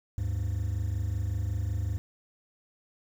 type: tone pair together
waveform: triangle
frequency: 75.74 / 101.1 Hz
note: D#2 / G#2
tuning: -46 / -46 cents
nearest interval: perfect fourth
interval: 500 cents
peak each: -29 / -27 dBFS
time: 0.18-1.98 s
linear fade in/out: 0 ms
effects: tanh soft clip ceiling -20 dBFS + 9-bit